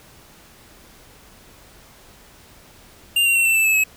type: tone with pitch steps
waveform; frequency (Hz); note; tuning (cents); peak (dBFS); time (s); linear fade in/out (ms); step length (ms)
square; 2794 / 2756 / 2718 / 2680 / 2643 / 2607 / 2571; F7 / F7 / F7 / E7 / E7 / E7 / E7; 0 / -24 / -48 / +28 / +4 / -20 / -44; -15; 3.16-3.839; 5; 97
effects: pink hiss -48 dBFS RMS until 3.96 s